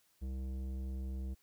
sine tone with tanh clipping, 65.41 Hz, C2, in tune, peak -39 dBFS, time 0.21-1.35 s, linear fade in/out 20 ms, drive 13 dB, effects white hiss -72 dBFS RMS until 1.42 s

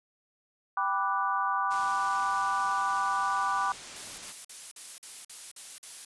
sine chord, G major seventh, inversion none, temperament equal, 784 / 987.8 / 1174.7 / 1480 Hz, G5 / B5 / D6 / F#6, 0 / 0 / 0 / 0 cents, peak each -33 / -31 / -29 / -35 dBFS, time 0.77-3.72 s, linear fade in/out 2 ms
white low-pass noise, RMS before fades -46 dBFS, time 1.7-4.33 s, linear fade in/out 20 ms, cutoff 8700 Hz, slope 24 dB/octave
blue noise bursts, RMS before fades -41 dBFS, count 8, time 3.96-6.049 s, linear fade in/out 2 ms, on 220 ms, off 47 ms
effects resampled to 24000 Hz

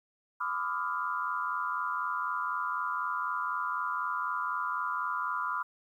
sine tone cluster, 1003 / 1179 / 1263 / 1403 Hz, B5 / D6 / D#6 / F6, +26 / +6 / +26 / +8 cents, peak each -35 / -35 / -38 / -35 dBFS, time 0.4-5.63 s, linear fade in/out 10 ms, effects 11-bit

